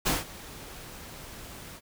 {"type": "noise with ADSR envelope", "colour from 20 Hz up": "pink", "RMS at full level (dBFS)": -24, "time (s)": [0.05, 1.81], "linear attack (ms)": 21, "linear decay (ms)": 170, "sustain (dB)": -20, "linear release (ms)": 54, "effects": []}